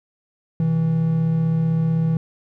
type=tone pair together; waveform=triangle; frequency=126.7 / 162.49 Hz; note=B2 / E3; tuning=+45 / -25 cents; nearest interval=major third; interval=430 cents; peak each=-24 / -15 dBFS; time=0.6-2.17 s; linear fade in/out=2 ms; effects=none